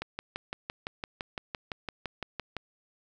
click train, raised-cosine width 0.3 ms, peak -18 dBFS, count 16, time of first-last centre 0.02-2.567 s, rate 5.89 Hz, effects none

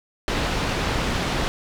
pink low-pass noise, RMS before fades -24 dBFS, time 0.28-1.48 s, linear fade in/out 0 ms, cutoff 4300 Hz, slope 12 dB/octave, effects none

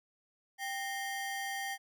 35% pulse ring-modulated tone, 1316 Hz, E6, 3 cents flat, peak -31 dBFS, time 0.58-1.78 s, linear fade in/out 50 ms, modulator 531 Hz, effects none

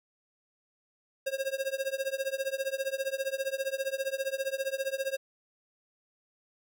square tone with tremolo, 539 Hz, C#5, 49 cents flat, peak -27 dBFS, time 1.26-5.17 s, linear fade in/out 10 ms, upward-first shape triangle, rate 15 Hz, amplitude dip 100%, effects none

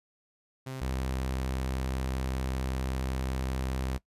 sawtooth tone pair in turn, 131.5 / 65.2 Hz, C3 / C2, +9 / -5 cents, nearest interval octave, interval 1214 cents, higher first, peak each -32 / -26 dBFS, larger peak second, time 0.66-0.81 / 0.81-3.98 s, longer second, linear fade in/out 10 ms, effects noise-tail reverb RT60 0.1 s tail -19 dB re dry + resampled to 32000 Hz

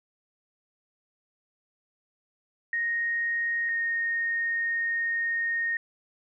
sine tone pair in turn, 1864.7 / 1851.8 Hz, A#6 / A#6, 0 / -12 cents, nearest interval unison, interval 12 cents, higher first, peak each -25 dBFS, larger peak neither, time 2.73-3.69 / 3.69-5.77 s, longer second, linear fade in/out 2 ms, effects none

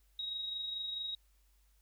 sine tone with amplitude modulation, 3797 Hz, A#7, 31 cents sharp, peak -35 dBFS, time 0.19-1.15 s, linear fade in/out 2 ms, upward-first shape sine, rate 24.6 Hz, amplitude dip 40%, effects added 50 Hz sine -66 dBFS peak until 1.81 s + white hiss -75 dBFS RMS until 1.81 s

